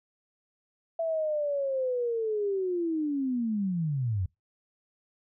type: linear sweep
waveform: sine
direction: down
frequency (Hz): 666 to 85.7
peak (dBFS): -26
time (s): 0.99-4.26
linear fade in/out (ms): 5
effects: noise-tail reverb RT60 0.2 s tail -24 dB re dry